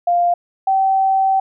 sine tone pair in turn, 698.5 / 770.8 Hz, F5 / G5, 0 / -29 cents, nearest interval major second, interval 171 cents, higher second, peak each -12 dBFS, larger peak neither, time 0.07-0.34 / 0.67-1.4 s, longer second, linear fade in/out 5 ms, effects none

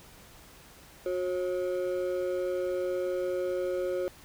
triangle ring-modulated tone, 452.7 Hz, A4, 49 cents sharp, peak -23 dBFS, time 1.06-4.08 s, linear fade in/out 0 ms, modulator 89 Hz, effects pink hiss -53 dBFS RMS until 4.24 s

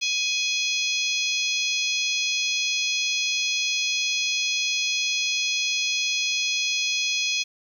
harmonic tone with a mistuned harmonic, 837 Hz, G#5, 13 cents sharp, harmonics 3 / 4 / 5 / 6 / 7 / 8, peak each -26 / -28 / -30 / -32 / -33 / -34 dBFS, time 0.01-7.44 s, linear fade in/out 20 ms, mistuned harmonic 8, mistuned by -64 cents, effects 9-bit

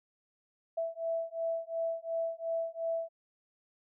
sine beating tone pair, 659.3 / 662.1 Hz, E5 / E5, 0 / +7 cents, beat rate 2.8 Hz, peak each -35 / -35 dBFS, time 0.77-3.09 s, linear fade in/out 10 ms, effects none

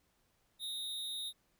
square tone with amplitude modulation, 3729 Hz, A#7, in tune, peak -36 dBFS, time 0.59-1.33 s, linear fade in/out 50 ms, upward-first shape sine, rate 244 Hz, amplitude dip 65%, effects pink hiss -75 dBFS RMS until 1.59 s

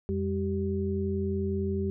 sine tone cluster, 88.2 / 199.4 / 387.4 Hz, F2 / G3 / G4, +18 / +30 / -20 cents, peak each -31 dBFS, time 0.09-1.9 s, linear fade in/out 0 ms, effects none

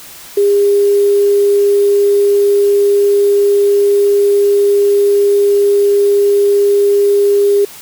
sine tone with quantisation, 404.6 Hz, G#4, 45 cents flat, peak -7 dBFS, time 0.37-7.65 s, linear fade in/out 5 ms, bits 5, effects white hiss -34 dBFS RMS until 7.81 s

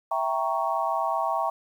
sine chord, E diminished seventh, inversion none, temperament equal, 659.3 / 784 / 932.3 / 1108.7 Hz, E5 / G5 / Bb5 / Db6, 0 / 0 / 0 / 0 cents, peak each -29 dBFS, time 0.11-1.5 s, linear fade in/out 5 ms, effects 9-bit

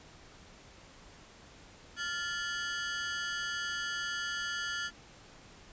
sawtooth ring-modulated tone, 1569 Hz, G6, 1 cent sharp, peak -27 dBFS, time 1.96-4.91 s, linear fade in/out 50 ms, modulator 171 Hz, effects pink hiss -55 dBFS RMS until 5.72 s + resampled to 16000 Hz

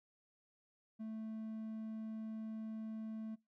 triangle tone, 220 Hz, A3, in tune, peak -40 dBFS, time 0.99-3.36 s, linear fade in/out 20 ms, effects noise-tail reverb RT60 0.2 s tail -24 dB re dry

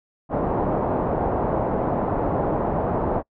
white low-pass noise, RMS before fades -23 dBFS, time 0.29-3.23 s, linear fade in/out 50 ms, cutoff 840 Hz, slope 24 dB/octave, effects noise-tail reverb RT60 0.1 s tail -26 dB re dry

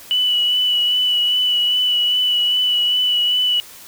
sine tone with vibrato, 2960 Hz, F#7, in tune, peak -14 dBFS, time 0.11-3.6 s, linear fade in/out 0 ms, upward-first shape sine, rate 2.5 Hz, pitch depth 20 cents each way, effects white hiss -40 dBFS RMS until 3.87 s

